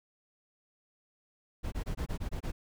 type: noise bursts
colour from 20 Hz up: brown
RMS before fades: -34 dBFS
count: 8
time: 1.63-2.52 s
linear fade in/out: 20 ms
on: 92 ms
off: 22 ms
effects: none